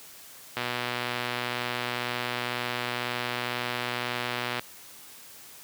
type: click train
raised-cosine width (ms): 0.3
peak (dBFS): -13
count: 492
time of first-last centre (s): 0.57-4.595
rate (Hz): 122
effects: white hiss -48 dBFS RMS until 5.63 s + high-pass 80 Hz 12 dB/octave